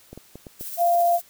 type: clicks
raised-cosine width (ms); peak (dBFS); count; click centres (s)
2; -25; 5; 0.13 / 0.176 / 0.356 / 0.468 / 0.61
type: noise with tremolo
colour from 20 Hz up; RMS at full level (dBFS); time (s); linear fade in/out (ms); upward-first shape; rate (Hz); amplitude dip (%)
violet; -33; 0.59-1.22; 20; sine; 15; 35
type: tone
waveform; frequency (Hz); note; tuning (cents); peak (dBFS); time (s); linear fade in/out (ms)
sine; 691; F5; -19; -16; 0.77-1.2; 50
effects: white hiss -54 dBFS RMS until 1.29 s